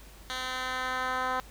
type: tone with band-pass filter sweep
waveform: 10% pulse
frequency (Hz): 256.4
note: C4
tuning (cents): -35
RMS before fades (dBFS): -32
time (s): 0.3-1.4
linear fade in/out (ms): 0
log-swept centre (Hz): 3200 to 1100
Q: 1.1
effects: added 50 Hz sine -50 dBFS peak until 1.5 s + pink hiss -53 dBFS RMS until 1.5 s